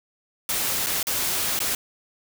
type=noise with dropouts; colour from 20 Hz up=white; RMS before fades=-25 dBFS; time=0.49-1.75 s; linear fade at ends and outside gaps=2 ms; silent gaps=0.863-0.868 / 1.029-1.069 / 1.591-1.602 s; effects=none